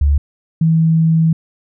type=tone pair in turn; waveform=sine; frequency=71.8 / 162.07 Hz; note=D2 / E3; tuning=-39 / -29 cents; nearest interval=octave + major second; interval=1410 cents; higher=second; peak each=-9 dBFS; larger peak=neither; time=0.01-0.18 / 0.61-1.33 s; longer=second; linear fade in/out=5 ms; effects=none